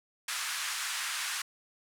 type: band-pass noise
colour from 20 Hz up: pink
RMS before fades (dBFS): -35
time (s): 0.28-1.42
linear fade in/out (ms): 5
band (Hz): 1200 to 11000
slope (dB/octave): 24
effects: none